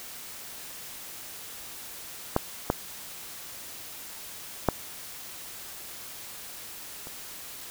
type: clicks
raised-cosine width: 1 ms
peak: -7 / -8 / -6 / -27 dBFS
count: 4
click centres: 2.364 / 2.701 / 4.687 / 7.071 s
effects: white hiss -42 dBFS RMS until 7.7 s